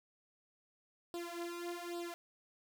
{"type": "tone with flanger", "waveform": "sawtooth", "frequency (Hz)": 345.4, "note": "F4", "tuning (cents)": -19, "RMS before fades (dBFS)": -43, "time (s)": [1.14, 2.14], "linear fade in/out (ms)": 0, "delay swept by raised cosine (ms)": [0.23, 3.73], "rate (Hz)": 1.2, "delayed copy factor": 0.95, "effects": []}